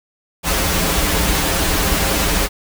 pink noise with comb filter, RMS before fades -17 dBFS, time 0.43-2.49 s, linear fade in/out 50 ms, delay 8.3 ms, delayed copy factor -0.9, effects none

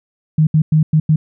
sine tone bursts at uneven times, 155.56 Hz, D#3, in tune, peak -8 dBFS, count 5, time 0.38-0.47 / 0.54-0.62 / 0.72-0.83 / 0.93-1 / 1.09-1.16 s, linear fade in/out 5 ms, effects none

